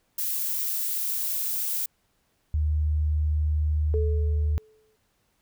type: noise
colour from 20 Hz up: violet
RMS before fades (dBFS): -28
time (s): 0.18-1.86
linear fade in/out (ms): 5
type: tone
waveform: sine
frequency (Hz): 76.1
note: D#2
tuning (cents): -38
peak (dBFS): -21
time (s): 2.54-4.58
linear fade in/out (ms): 0
type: tone with exponential decay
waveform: sine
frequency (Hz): 433.9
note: A4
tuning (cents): -24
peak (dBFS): -25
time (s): 3.94-4.96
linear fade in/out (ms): 0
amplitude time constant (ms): 220
effects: pink hiss -70 dBFS RMS until 5.41 s

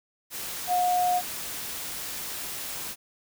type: tone in noise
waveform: sine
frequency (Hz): 720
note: F#5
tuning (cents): -47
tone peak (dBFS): -21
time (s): 0.67-1.22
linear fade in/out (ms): 50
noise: white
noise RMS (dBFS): -35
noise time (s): 0.3-2.96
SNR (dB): +11
effects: none

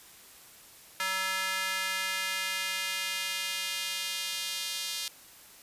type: tone with high-pass filter sweep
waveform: square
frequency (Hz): 189.3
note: F#3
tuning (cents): +40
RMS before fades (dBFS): -33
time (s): 1-5.08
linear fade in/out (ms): 0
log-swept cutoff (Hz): 1500 to 3700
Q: 1.4
effects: white hiss -53 dBFS RMS until 5.62 s + resampled to 32000 Hz

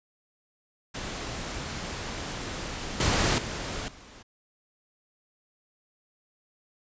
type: noise with level steps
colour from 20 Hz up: pink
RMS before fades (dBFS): -35 / -24 / -34 / -49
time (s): 0.94-4.23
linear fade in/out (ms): 10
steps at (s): 3 / 3.38 / 3.88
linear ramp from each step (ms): 2
effects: resampled to 16000 Hz

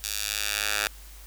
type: tone with high-pass filter sweep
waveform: 10% pulse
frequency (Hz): 103.83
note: G#2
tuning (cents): 0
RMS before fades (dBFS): -29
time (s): 0.04-0.87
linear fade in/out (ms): 0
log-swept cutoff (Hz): 4600 to 1500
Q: 0.8
effects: added 50 Hz sine -44 dBFS peak until 1.26 s + white hiss -50 dBFS RMS until 1.26 s

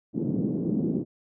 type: band-pass noise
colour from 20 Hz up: pink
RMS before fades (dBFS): -27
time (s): 0.13-1.05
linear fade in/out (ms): 50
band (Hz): 180 to 320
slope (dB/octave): 24
effects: none

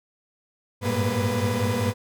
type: tone cluster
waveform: 35% pulse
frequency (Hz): 98.3 / 103 / 114 / 238.2 / 498.7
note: G2 / G#2 / A#2 / A#3 / B4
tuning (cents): +5 / -14 / -38 / +38 / +17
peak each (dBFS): -27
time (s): 0.81-1.94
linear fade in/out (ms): 50
effects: none

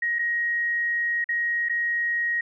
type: tone with dropouts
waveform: sine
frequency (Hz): 1885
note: A#6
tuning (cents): +19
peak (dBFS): -22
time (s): 0.02-2.41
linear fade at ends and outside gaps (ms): 5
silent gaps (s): 0.187-0.191 / 1.243-1.289 / 1.687-1.695
effects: none

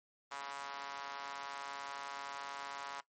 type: tone with high-pass filter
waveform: sawtooth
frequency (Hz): 140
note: C#3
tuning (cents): +18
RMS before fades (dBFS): -45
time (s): 0.31-3.01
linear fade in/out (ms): 10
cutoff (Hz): 1000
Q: 2.2
effects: noise-tail reverb RT60 0.1 s tail -17 dB re dry + MP3 32 kbps

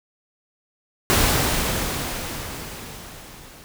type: noise with level ramp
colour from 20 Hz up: pink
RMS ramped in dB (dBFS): -17 to -45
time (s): 1.1-3.64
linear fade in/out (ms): 0
effects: none

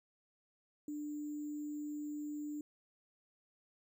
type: tone with sample-and-hold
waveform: sine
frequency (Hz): 296.8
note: D4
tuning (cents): +18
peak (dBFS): -39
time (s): 0.88-2.61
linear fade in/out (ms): 2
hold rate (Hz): 7350
effects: none

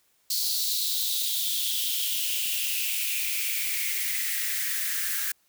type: noise with high-pass filter sweep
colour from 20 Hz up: blue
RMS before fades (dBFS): -28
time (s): 0.3-5.32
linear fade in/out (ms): 5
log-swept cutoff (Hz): 4400 to 1600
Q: 5.4
effects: white hiss -67 dBFS RMS until 5.48 s

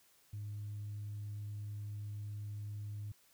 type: tone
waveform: sine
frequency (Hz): 103.83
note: G#2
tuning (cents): 0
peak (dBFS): -39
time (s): 0.33-3.12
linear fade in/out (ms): 5
effects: tanh soft clip ceiling -37 dBFS + white hiss -68 dBFS RMS until 3.33 s

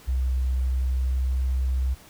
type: tone with pitch glide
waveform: sine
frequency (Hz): 64 to 64.63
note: C2 to C2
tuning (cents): -38 to -21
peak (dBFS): -21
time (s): 0.07-1.95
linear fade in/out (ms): 20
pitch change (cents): +17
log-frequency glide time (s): 0.35-1.37
effects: pink hiss -50 dBFS RMS until 2.09 s

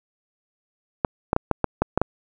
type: clicks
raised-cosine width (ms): 1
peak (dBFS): -4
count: 8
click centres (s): 1.048 / 1.331 / 1.364 / 1.513 / 1.643 / 1.82 / 1.976 / 2.016
effects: none

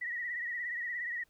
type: tone with vibrato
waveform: sine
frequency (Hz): 1919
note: A#6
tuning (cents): +50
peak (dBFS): -34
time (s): 0.01-1.24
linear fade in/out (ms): 10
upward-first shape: triangle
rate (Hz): 17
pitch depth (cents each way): 75
effects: pink hiss -72 dBFS RMS until 1.29 s

